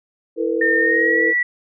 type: chord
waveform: sine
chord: E suspended fourth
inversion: none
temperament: equal with one note detuned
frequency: 329.6 / 451.3 / 493.9 Hz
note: E4 / A4 / B4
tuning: 0 / +44 / 0 cents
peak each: -22 / -21 / -23 dBFS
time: 0.36-1.34 s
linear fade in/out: 50 ms
type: tone with pitch glide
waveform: sine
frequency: 1818 to 1948.5 Hz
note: A#6 to B6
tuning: -44 to -24 cents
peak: -15 dBFS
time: 0.61-1.43 s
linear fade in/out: 5 ms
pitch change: +120 cents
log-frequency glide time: 0.78-1.22 s
effects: none